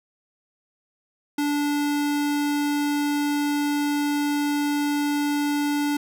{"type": "tone", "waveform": "square", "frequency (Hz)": 291, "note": "D4", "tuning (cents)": -16, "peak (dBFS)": -22, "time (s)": [1.38, 5.97], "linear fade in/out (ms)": 5, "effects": []}